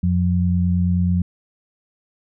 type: tone pair together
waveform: sine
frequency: 88.69 / 178.1 Hz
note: F2 / F3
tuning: +27 / +34 cents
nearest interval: octave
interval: 1207 cents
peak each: -18 dBFS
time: 0.03-1.22 s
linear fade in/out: 5 ms
effects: none